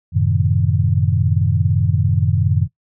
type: chord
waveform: sine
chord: F# diminished seventh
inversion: none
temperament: equal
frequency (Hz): 92.5 / 110 / 130.81 / 155.56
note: F#2 / A2 / C3 / Eb3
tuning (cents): 0 / 0 / 0 / 0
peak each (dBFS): -17 / -19 / -20 / -20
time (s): 0.12-2.68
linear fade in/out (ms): 50
effects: noise-tail reverb RT60 0.1 s tail -19 dB re dry